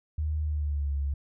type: tone with pitch glide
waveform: sine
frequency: 76.6 to 70.24 Hz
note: D#2 to C#2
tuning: -27 to +23 cents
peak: -26 dBFS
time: 0.18-1.14 s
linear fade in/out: 5 ms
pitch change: -150 cents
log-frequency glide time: 0.42-0.93 s
effects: none